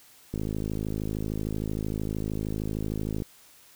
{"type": "click train", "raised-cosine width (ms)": 3, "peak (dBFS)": -18, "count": 154, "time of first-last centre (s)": [0.34, 3.221], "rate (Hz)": 53.1, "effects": ["white hiss -55 dBFS RMS until 3.75 s"]}